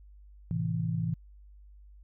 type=chord; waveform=sine; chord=A minor; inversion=none; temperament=equal; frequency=110 / 130.81 / 164.81 Hz; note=A2 / C3 / E3; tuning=0 / 0 / 0 cents; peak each=-33 / -35 / -30 dBFS; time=0.51-1.14 s; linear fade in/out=0 ms; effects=added 50 Hz sine -50 dBFS peak until 2.03 s